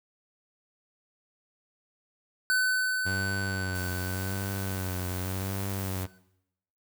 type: tone with exponential decay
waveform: square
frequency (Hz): 1510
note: F#6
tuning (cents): +35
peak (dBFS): -23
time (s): 2.5-6.18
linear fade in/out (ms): 0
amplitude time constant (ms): 800
type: tone with vibrato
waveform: sawtooth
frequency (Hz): 94.3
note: F#2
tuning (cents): +33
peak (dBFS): -27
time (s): 3.05-6.07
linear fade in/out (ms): 20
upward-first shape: sine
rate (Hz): 0.87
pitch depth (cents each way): 67
type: noise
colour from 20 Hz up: blue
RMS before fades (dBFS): -41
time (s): 3.74-6.05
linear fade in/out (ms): 20
effects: noise-tail reverb RT60 0.8 s tail -19 dB re dry